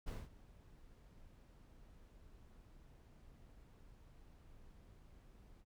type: noise with ADSR envelope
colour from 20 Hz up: brown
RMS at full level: -41 dBFS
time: 0.06-5.65 s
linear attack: 20 ms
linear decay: 200 ms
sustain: -20 dB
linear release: 50 ms
effects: none